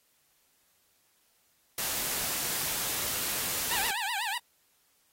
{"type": "noise", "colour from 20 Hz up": "white", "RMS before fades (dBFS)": -32, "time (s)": [1.78, 3.91], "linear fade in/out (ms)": 2}
{"type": "tone with vibrato", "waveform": "15% pulse", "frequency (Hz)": 873, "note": "A5", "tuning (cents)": -14, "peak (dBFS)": -24, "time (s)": [3.71, 4.38], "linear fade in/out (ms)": 2, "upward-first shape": "triangle", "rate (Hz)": 8.1, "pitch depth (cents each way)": 240}
{"effects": ["white hiss -69 dBFS RMS until 5.12 s", "AAC 48 kbps"]}